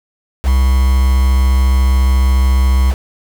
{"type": "tone with quantisation", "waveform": "triangle", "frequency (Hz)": 65.3, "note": "C2", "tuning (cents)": -3, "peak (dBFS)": -6, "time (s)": [0.43, 2.95], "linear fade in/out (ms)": 50, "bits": 4, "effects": []}